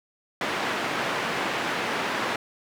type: band-pass noise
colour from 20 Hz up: white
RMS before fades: -28 dBFS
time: 0.41-2.36 s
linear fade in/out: 2 ms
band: 170 to 1900 Hz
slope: 12 dB/octave
effects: none